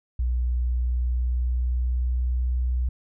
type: tone with pitch glide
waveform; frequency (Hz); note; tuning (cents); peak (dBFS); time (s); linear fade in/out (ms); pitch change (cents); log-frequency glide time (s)
sine; 61 to 62.07; B1 to B1; -21 to +9; -21; 0.19-2.89; 5; +30; 0.55-2.57
effects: none